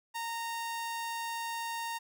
sawtooth tone, 924 Hz, A#5, 16 cents flat, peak -31 dBFS, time 0.14-1.99 s, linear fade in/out 20 ms, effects none

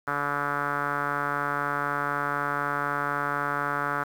5% pulse tone with low-pass filter, 144 Hz, D3, 34 cents flat, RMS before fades -28 dBFS, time 0.07-4.04 s, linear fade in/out 10 ms, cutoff 1400 Hz, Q 3.6, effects 8-bit

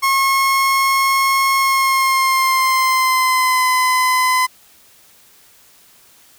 30% pulse tone with pitch glide, 1084 to 1017.3 Hz, C#6 to C6, -39 to -49 cents, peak -10 dBFS, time 0.02-4.47 s, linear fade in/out 20 ms, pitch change -110 cents, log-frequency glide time 1.57-3.68 s, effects white hiss -49 dBFS RMS until 6.38 s

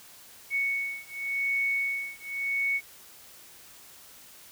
sine beating tone pair, 2219 / 2219.89 Hz, C#7 / C#7, +1 / +2 cents, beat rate 0.89 Hz, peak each -30 / -30 dBFS, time 0.5-2.81 s, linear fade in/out 50 ms, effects white hiss -51 dBFS RMS until 4.51 s

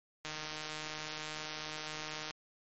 click train, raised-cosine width 0.2 ms, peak -23 dBFS, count 318, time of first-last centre 0.25-2.308 s, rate 154 Hz, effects MP3 32 kbps

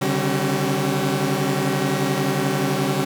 sawtooth tone cluster, 137.8 / 149.2 / 194.4 / 270.5 / 378.6 Hz, C#3 / D3 / G3 / C#4 / F#4, -10 / +28 / -14 / -42 / +40 cents, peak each -22 dBFS, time 0.01-3.05 s, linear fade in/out 10 ms, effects none

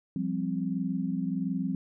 sine chord, F suspended second, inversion none, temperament equal, 174.61 / 196 / 261.6 Hz, F3 / G3 / C4, 0 / 0 / 0 cents, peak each -32 dBFS, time 0.16-1.75 s, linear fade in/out 2 ms, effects none

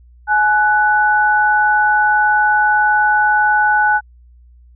sine tone pair together, 844.4 / 1486 Hz, G#5 / F#6, +29 / +7 cents, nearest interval minor seventh, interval 978 cents, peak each -13 dBFS, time 0.27-4.01 s, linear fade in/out 50 ms, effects added 60 Hz sine -42 dBFS peak until 4.75 s

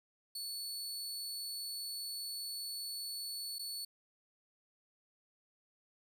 sawtooth tone with dropouts, 4435 Hz, C#8, in tune, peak -37 dBFS, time 0.35-3.85 s, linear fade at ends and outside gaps 5 ms, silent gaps 3.585-3.592 s, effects none

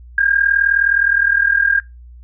sine tone with amplitude modulation, 1613 Hz, G6, 49 cents sharp, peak -8 dBFS, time 0.18-1.8 s, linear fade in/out 2 ms, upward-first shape sine, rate 39.5 Hz, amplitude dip 80%, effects noise-tail reverb RT60 0.2 s tail -20 dB re dry + added 60 Hz sine -36 dBFS peak until 2.23 s

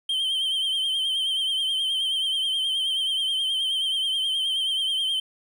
triangle tone with vibrato, 3136 Hz, G7, in tune, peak -21 dBFS, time 0.09-5.2 s, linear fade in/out 5 ms, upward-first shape triangle, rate 9.4 Hz, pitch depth 63 cents each way, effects none

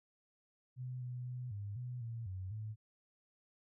sine tone with pitch steps, 126.5 / 124.1 / 124.8 / 101.7 / 123.9 / 115.3 / 93.6 / 108.2 Hz, B2 / B2 / B2 / G#2 / B2 / A#2 / F#2 / A2, +42 / +9 / +19 / -36 / +6 / -19 / +20 / -29 cents, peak -40 dBFS, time 0.76-2.76 s, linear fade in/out 50 ms, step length 250 ms, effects none

